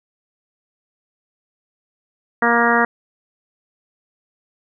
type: harmonic tone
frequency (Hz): 235.3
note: A#3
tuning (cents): +16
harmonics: 1 / 2 / 3 / 4 / 5 / 6 / 7 / 8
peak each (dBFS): -21 / -21 / -21 / -21 / -21 / -21 / -21 / -21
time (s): 2.42-2.85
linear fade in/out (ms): 5
effects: none